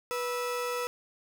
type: tone pair together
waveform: 35% pulse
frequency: 489.4 / 1311.8 Hz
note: B4 / E6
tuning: -16 / -9 cents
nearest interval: octave + perfect fourth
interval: 1707 cents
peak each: -30 / -34 dBFS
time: 0.11-0.87 s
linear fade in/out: 0 ms
effects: none